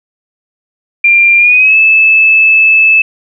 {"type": "tone with pitch glide", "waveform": "sine", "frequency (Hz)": [2385, 2616], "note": ["D7", "E7"], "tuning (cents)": [26, -14], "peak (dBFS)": -3, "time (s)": [1.04, 3.02], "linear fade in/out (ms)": 5, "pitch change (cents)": 160, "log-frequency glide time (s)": [1.38, 1.77], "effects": []}